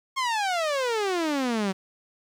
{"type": "exponential sweep", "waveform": "sawtooth", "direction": "down", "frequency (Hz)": [1093, 185], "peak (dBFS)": -20, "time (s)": [0.16, 1.73], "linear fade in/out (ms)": 20, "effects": ["low-pass 7000 Hz 12 dB/octave", "9-bit"]}